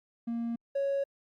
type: tone pair in turn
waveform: triangle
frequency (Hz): 233.1 / 554.4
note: A#3 / C#5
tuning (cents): 0 / 0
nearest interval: octave + minor third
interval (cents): 1500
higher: second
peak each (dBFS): -28 / -24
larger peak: second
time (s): 0.27-0.56 / 0.75-1.04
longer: neither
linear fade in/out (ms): 10
effects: tanh soft clip ceiling -23 dBFS + Opus 48 kbps